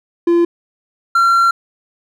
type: tone pair in turn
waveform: triangle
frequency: 342.6 / 1368 Hz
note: F4 / F6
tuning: -33 / -36 cents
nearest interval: 2 octaves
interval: 2397 cents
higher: second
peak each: -7 dBFS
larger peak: neither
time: 0.27-0.45 / 1.15-1.51 s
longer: second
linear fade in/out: 5 ms
effects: none